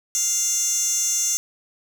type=tone with high-pass filter; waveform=15% pulse; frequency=698.5 Hz; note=F5; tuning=in tune; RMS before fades=-22 dBFS; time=0.15-1.37 s; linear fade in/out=0 ms; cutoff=6200 Hz; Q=4.9; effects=none